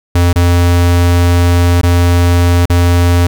square tone with dropouts, 87.31 Hz, F2, in tune, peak -7 dBFS, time 0.15-3.27 s, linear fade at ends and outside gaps 5 ms, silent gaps 0.33-0.358 / 1.814-1.832 / 2.657-2.698 s, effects 8-bit

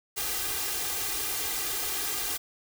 white noise with comb filter, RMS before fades -31 dBFS, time 0.16-2.38 s, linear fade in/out 20 ms, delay 2.5 ms, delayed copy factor +0.95, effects none

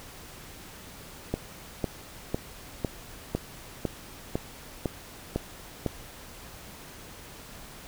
click train, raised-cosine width 2 ms, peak -13 dBFS, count 10, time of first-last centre 1.34-5.863 s, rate 1.99 Hz, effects pink hiss -46 dBFS RMS until 7.87 s

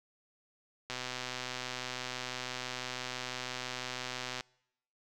click train, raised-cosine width 0.2 ms, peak -20 dBFS, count 443, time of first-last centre 0.9-4.408 s, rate 126 Hz, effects noise-tail reverb RT60 0.8 s tail -26 dB re dry

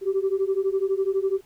sine beating tone pair, 381.2 / 393.2 Hz, G4 / G4, -48 / +5 cents, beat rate 12 Hz, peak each -23 dBFS, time 0.01-1.41 s, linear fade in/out 50 ms, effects tanh soft clip ceiling -15 dBFS + pink hiss -59 dBFS RMS until 1.45 s

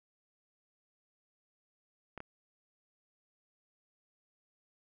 clicks, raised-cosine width 0.5 ms, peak -28 dBFS, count 2, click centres 2.177 / 2.204 s, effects none

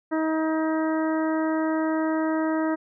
harmonic tone, 316.9 Hz, D#4, 32 cents sharp, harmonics 1 / 2 / 3 / 4 / 5 / 6, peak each -23 / -29 / -33 / -35 / -37 / -39 dBFS, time 0.11-2.76 s, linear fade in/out 20 ms, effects none

